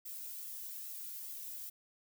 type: noise with flanger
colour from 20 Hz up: violet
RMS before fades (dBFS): -45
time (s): 0.05-1.7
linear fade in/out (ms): 10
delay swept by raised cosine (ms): 1.5 to 2.06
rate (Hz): 2.4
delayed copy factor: +0.6
effects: none